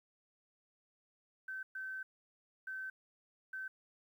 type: tone bursts at uneven times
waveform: sine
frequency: 1538 Hz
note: G6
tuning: 33 cents flat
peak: -40 dBFS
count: 4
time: 1.48-1.63 / 1.75-2.03 / 2.67-2.9 / 3.53-3.68 s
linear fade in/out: 5 ms
effects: 12-bit